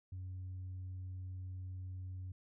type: tone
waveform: sine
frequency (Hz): 92.5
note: F#2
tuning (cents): 0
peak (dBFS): -40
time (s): 0.12-2.32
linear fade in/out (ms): 5
effects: tanh soft clip ceiling -40 dBFS